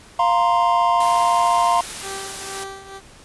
triangle chord, F suspended fourth, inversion none, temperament equal, 698.5 / 932.3 / 1046.5 Hz, F5 / Bb5 / C6, 0 / 0 / 0 cents, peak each -17 dBFS, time 0.19-1.81 s, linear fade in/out 5 ms
white noise, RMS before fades -31 dBFS, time 1-2.64 s, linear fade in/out 5 ms
15% pulse tone with tremolo, 389.8 Hz, G4, 10 cents flat, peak -22 dBFS, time 2.01-3.01 s, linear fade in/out 50 ms, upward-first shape triangle, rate 2.1 Hz, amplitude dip 80%
effects pink hiss -46 dBFS RMS until 3.24 s + resampled to 24000 Hz

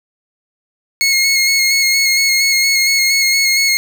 20% pulse tone with vibrato, 2170 Hz, C#7, 37 cents flat, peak -6 dBFS, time 1.01-3.77 s, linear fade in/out 0 ms, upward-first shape square, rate 4.3 Hz, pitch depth 18 cents each way, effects none

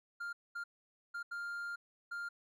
triangle tone bursts at uneven times, 1400 Hz, F6, 4 cents sharp, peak -37 dBFS, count 5, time 0.2-0.33 / 0.55-0.64 / 1.14-1.23 / 1.31-1.76 / 2.11-2.29 s, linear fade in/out 10 ms, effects none

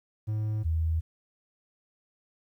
triangle / sine tone pair in turn, 107.7 / 80.68 Hz, A2 / E2, -37 / -37 cents, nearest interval perfect fourth, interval 500 cents, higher first, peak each -25 / -24 dBFS, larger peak second, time 0.27-0.64 / 0.64-1.01 s, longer neither, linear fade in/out 20 ms, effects 11-bit

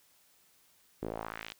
sawtooth tone with band-pass filter sweep, 55 Hz, A1, in tune, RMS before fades -41 dBFS, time 1.02-1.53 s, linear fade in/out 5 ms, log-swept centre 350 to 3700 Hz, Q 1.8, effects white hiss -66 dBFS RMS until 1.59 s

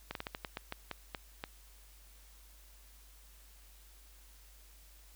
slowing click train, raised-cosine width 0.3 ms, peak -22 dBFS, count 11, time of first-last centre 0.11-1.439 s, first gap 42 ms, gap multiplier 1.24, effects added 50 Hz sine -57 dBFS peak until 5.15 s + white hiss -62 dBFS RMS until 5.15 s

